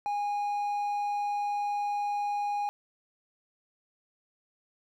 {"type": "tone", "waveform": "triangle", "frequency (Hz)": 821, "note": "G#5", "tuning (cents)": -20, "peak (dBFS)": -26, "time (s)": [0.06, 2.69], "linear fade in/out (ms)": 0, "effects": []}